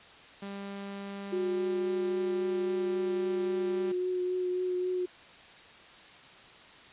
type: tone with pitch glide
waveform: sawtooth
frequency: 198.8 to 196.74 Hz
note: G3 to G3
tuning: +25 to +7 cents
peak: -34 dBFS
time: 0.42-3.92 s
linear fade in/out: 5 ms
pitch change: -18 cents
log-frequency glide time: 1.86-3.23 s
type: tone with vibrato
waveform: sine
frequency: 363.9 Hz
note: F#4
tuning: 29 cents flat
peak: -28 dBFS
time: 1.32-5.06 s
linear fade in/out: 10 ms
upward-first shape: triangle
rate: 3.7 Hz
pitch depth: 17 cents each way
effects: white hiss -52 dBFS RMS until 6.92 s + resampled to 8000 Hz